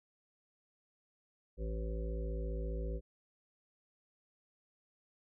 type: harmonic tone with a mistuned harmonic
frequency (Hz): 54.8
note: A1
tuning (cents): -6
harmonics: 1 / 3 / 5 / 7 / 9 / 10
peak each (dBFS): -36 / -46 / -52 / -47 / -47 / -52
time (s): 1.57-3.01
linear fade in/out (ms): 50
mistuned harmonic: 1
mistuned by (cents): +16
effects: none